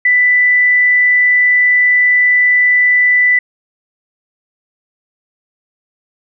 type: tone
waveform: sine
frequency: 1985 Hz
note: B6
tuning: 8 cents sharp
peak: -7 dBFS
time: 0.05-3.39 s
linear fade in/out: 5 ms
effects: none